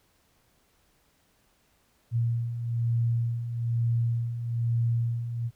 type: beating tone pair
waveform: sine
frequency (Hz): 116.2 / 117.3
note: A#2 / A#2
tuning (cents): -5 / +11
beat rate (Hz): 1.1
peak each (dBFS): -32 / -25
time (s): 2.11-5.51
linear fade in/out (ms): 50
effects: pink hiss -67 dBFS RMS until 5.55 s